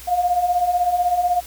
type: beating tone pair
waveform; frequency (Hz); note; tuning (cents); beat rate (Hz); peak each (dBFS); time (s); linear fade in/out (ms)
sine; 698.5 / 714.5; F5 / F5; 0 / +39; 16; -23 / -17; 0.07-1.41; 20
effects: added 60 Hz sine -42 dBFS peak until 1.46 s + white hiss -40 dBFS RMS until 1.46 s